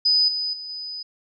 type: tone with level steps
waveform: sine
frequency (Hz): 4991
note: D#8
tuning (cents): +5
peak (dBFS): -15 / -23 / -32 / -30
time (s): 0.05-1.03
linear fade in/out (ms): 10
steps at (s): 0.28 / 0.53 / 0.69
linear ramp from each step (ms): 5
effects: none